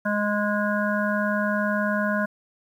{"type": "harmonic tone with a mistuned harmonic", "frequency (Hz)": 207.7, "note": "G#3", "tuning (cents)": 0, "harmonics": [1, 3, 5, 7, 8], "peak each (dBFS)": [-25, -27, -31, -28, -31], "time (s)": [0.05, 2.26], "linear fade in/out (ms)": 10, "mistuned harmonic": 8, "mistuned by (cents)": -19, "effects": ["9-bit"]}